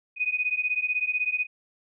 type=beating tone pair; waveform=sine; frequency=2483 / 2499 Hz; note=D#7 / D#7; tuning=-4 / +7 cents; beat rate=16 Hz; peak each=-27 dBFS; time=0.16-1.47 s; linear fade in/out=50 ms; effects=none